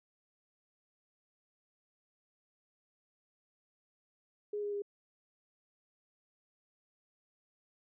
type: tone with pitch steps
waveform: sine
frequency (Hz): 415.3 / 410.8 / 406.3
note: G#4 / G#4 / G#4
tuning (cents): 0 / -19 / -38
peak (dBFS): -34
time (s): 4.53-4.821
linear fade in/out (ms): 5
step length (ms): 97
effects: none